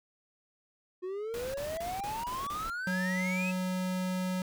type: exponential sweep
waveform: triangle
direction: up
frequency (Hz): 359.1 to 2632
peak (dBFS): -32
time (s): 1.02-3.52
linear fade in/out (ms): 20
type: noise bursts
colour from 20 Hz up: pink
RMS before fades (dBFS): -43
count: 6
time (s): 1.34-2.7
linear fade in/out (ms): 0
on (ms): 200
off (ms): 32
type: tone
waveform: square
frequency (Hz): 184.4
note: F#3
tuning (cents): -6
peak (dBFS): -31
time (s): 2.87-4.42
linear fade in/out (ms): 2
effects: none